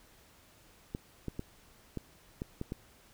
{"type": "clicks", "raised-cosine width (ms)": 3, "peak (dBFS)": -23, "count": 7, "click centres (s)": [0.949, 1.283, 1.394, 1.973, 2.419, 2.614, 2.721], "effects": ["pink hiss -61 dBFS RMS until 3.13 s"]}